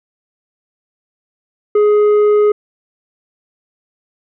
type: tone with tanh clipping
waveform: triangle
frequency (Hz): 418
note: G#4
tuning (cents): +11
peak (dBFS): -9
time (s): 1.75-2.52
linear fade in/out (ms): 5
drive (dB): 10
effects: none